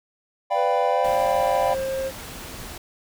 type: chord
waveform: triangle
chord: G dominant seventh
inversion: second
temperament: equal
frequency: 587.3 / 698.5 / 784 / 987.8 Hz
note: D5 / F5 / G5 / B5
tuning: 0 / 0 / 0 / 0 cents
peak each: -23 / -23 / -22 / -26 dBFS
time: 0.5-1.75 s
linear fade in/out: 20 ms
type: tone with pitch glide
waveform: triangle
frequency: 499.6 to 532.4 Hz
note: B4 to C5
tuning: +20 to +30 cents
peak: -22 dBFS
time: 0.54-2.12 s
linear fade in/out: 50 ms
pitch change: +110 cents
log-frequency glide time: 0.87-1.19 s
type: noise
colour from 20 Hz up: pink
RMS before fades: -37 dBFS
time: 1.04-2.78 s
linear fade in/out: 5 ms
effects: none